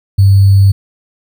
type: tone with sample-and-hold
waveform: sine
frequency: 98 Hz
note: G2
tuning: in tune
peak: -3 dBFS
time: 0.18-0.72 s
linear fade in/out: 10 ms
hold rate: 4410 Hz
effects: none